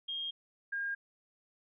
sine tone pair in turn, 3232 / 1616 Hz, G#7 / G#6, -48 / -48 cents, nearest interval octave, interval 1200 cents, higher first, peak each -35 / -33 dBFS, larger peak second, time 0.08-0.31 / 0.72-0.95 s, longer neither, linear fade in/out 10 ms, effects none

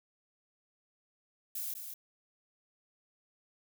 violet noise with echo, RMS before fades -38 dBFS, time 1.55-1.74 s, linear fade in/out 5 ms, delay 200 ms, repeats 1, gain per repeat -6 dB, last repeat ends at 1.94 s, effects none

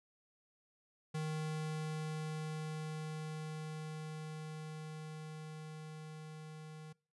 square tone with level ramp, 155.56 Hz, D#3, in tune, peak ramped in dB -37 to -49 dBFS, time 1.14-6.93 s, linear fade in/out 10 ms, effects noise-tail reverb RT60 0.4 s tail -24 dB re dry + resampled to 24000 Hz

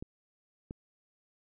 clicks, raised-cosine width 3 ms, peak -27 dBFS, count 2, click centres 0.025 / 0.709 s, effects none

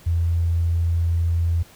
triangle tone with tanh clipping, 84.3 Hz, E2, 39 cents sharp, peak -17 dBFS, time 0.06-1.63 s, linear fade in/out 10 ms, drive 3 dB, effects pink hiss -49 dBFS RMS until 1.75 s

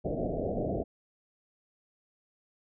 white low-pass noise, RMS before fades -32 dBFS, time 0.04-0.84 s, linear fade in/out 20 ms, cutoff 700 Hz, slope 96 dB/octave, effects none

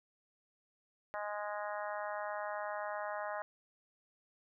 harmonic tone, 207.7 Hz, G#3, in tune, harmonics 3 / 4 / 5 / 6 / 7 / 8 / 9, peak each -41 / -43 / -45 / -47 / -48 / -49 / -50 dBFS, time 1.14-3.42 s, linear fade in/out 0 ms, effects none

